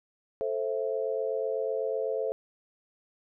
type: chord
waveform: sine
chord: A minor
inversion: none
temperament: just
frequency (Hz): 440 / 528 / 660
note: A4 / C5 / E5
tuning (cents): 0 / +16 / +2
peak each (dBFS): -31 / -31 / -35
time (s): 0.41-2.32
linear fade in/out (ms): 0
effects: none